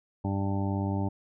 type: harmonic tone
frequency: 98.3 Hz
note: G2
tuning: 5 cents sharp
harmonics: 1 / 2 / 3 / 4 / 6 / 7 / 8 / 9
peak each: -29 / -32 / -34 / -41 / -41 / -48 / -41 / -40 dBFS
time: 0.24-1.09 s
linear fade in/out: 10 ms
effects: none